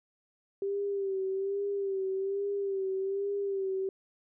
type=tone with vibrato; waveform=sine; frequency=392 Hz; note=G4; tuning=in tune; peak=-29 dBFS; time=0.62-3.89 s; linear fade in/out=2 ms; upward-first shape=sine; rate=1.2 Hz; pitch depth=48 cents each way; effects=none